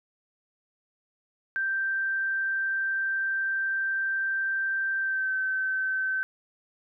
sine tone with pitch glide, 1568 to 1538.4 Hz, G6 to G6, 0 to -33 cents, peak -25 dBFS, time 1.56-6.23 s, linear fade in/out 0 ms, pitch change -33 cents, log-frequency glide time 4.99-5.33 s, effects none

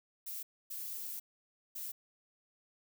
violet noise bursts at uneven times, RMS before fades -42 dBFS, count 3, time 0.26-0.43 / 0.7-1.2 / 1.75-1.92 s, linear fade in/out 10 ms, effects none

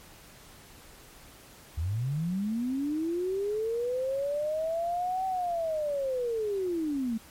sine linear two-way sweep, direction up then down, 72.9 to 764 to 216.6 Hz, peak -27 dBFS, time 1.77-7.18 s, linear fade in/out 10 ms, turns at 5.26 s, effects pink hiss -52 dBFS RMS until 7.3 s + MP3 64 kbps

